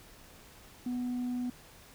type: tone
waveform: sine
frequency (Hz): 247.1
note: B3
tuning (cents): +1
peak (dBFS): -29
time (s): 0.86-1.5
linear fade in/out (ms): 5
effects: tanh soft clip ceiling -30 dBFS + pink hiss -55 dBFS RMS until 1.94 s